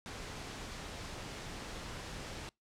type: noise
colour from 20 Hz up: pink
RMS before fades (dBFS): -44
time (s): 0.06-2.49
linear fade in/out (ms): 0
effects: noise-tail reverb RT60 0.2 s tail -26 dB re dry + low-pass 7000 Hz 12 dB/octave